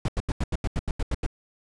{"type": "noise bursts", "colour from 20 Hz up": "brown", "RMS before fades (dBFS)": -25, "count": 11, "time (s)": [0.05, 1.264], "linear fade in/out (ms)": 2, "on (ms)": 34, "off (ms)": 84, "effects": ["resampled to 22050 Hz"]}